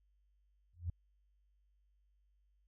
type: tone with exponential growth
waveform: sine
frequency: 85.9 Hz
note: F2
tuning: 28 cents flat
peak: -32 dBFS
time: 0.73-0.9 s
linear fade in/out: 5 ms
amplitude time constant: 36 ms
effects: added 50 Hz sine -70 dBFS peak until 2.67 s